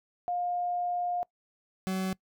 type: tone pair in turn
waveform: sine / 40% pulse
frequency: 709 / 188.44 Hz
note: F5 / F#3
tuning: +26 / +32 cents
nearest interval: octave + major seventh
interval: 2294 cents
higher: first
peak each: -28 dBFS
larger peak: neither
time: 0.28-1.23 / 1.87-2.13 s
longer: first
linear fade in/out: 0 ms
effects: noise-tail reverb RT60 0.1 s tail -23 dB re dry